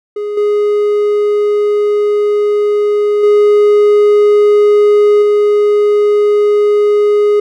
triangle tone with level steps, 415.3 Hz, G#4, in tune, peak -14 / -7 / -3 / -5 dBFS, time 0.16-7.4 s, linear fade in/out 5 ms, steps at 0.37 / 3.23 / 5.22 s, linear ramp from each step 5 ms, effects none

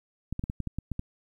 clicks, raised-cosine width 5 ms, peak -19 dBFS, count 9, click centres 0.326 / 0.394 / 0.439 / 0.499 / 0.603 / 0.673 / 0.786 / 0.917 / 0.994 s, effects 10-bit

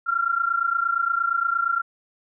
sine tone pair together, 1361.4 / 1390 Hz, F6 / F6, -45 / -9 cents, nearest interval unison, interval 36 cents, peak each -23 dBFS, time 0.06-1.82 s, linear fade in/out 20 ms, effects none

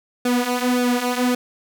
sawtooth tone with flanger, 246.9 Hz, B3, in tune, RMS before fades -20 dBFS, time 0.25-1.35 s, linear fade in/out 5 ms, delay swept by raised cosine 0.98 to 4.68 ms, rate 1.8 Hz, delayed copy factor -0.7, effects none

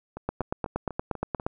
two click trains, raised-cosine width 1 ms, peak -13 / -22 dBFS, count 11 / 6, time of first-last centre 0.29-1.465 / 0.17-1.399 s, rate 8.51 / 4.07 Hz, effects none

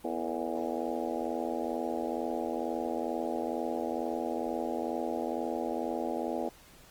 harmonic tone with a mistuned harmonic, 82.2 Hz, E2, 4 cents flat, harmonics 3 / 4 / 5 / 6 / 7 / 8 / 9 / 10, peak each -38 / -37 / -40 / -39 / -39 / -40 / -40 / -41 dBFS, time 0.04-6.49 s, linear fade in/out 5 ms, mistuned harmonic 5, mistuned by +85 cents, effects pink hiss -56 dBFS RMS until 6.9 s + Opus 24 kbps

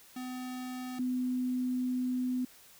square / sine tone pair in turn, 253.2 / 252.1 Hz, B3 / B3, +43 / +36 cents, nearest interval unison, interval 7 cents, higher first, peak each -38 / -29 dBFS, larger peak second, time 0.16-0.99 / 0.99-2.45 s, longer second, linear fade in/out 5 ms, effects white hiss -57 dBFS RMS until 2.79 s

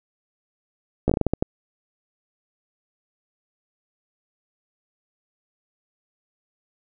slowing click train, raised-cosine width 2 ms, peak -6 dBFS, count 9, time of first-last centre 1.08-1.425 s, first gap 15 ms, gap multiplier 1.29, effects none

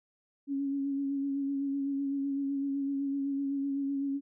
sine tone with vibrato, 277.4 Hz, C#4, 1 cent sharp, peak -29 dBFS, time 0.47-4.21 s, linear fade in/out 50 ms, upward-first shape sine, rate 7.9 Hz, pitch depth 25 cents each way, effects none

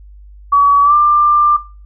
sine tone with pitch glide, 1136 to 1189 Hz, C#6 to D6, +42 to +21 cents, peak -6 dBFS, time 0.52-1.57 s, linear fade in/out 10 ms, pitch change +79 cents, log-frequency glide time 0.83-0.94 s, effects noise-tail reverb RT60 0.4 s tail -21 dB re dry + added 50 Hz sine -35 dBFS peak until 1.85 s

